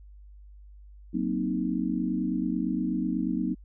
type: chord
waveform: sine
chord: C half-diminished seventh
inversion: second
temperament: equal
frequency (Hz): 185 / 233.1 / 261.6 / 311.1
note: Gb3 / Bb3 / C4 / Eb4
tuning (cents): 0 / 0 / 0 / 0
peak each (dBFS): -31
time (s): 1.13-3.55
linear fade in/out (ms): 20
effects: added 50 Hz sine -46 dBFS peak until 3.64 s